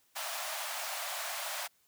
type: high-pass noise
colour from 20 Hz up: pink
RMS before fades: -38 dBFS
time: 0.15-1.68 s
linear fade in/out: 20 ms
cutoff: 580 Hz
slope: 96 dB/octave
effects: white hiss -70 dBFS RMS until 1.87 s